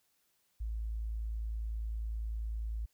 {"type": "tone", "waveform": "sine", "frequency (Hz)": 55, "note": "A1", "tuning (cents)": 0, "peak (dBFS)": -34, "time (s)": [0.6, 2.86], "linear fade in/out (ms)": 10, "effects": ["white hiss -75 dBFS RMS until 2.93 s"]}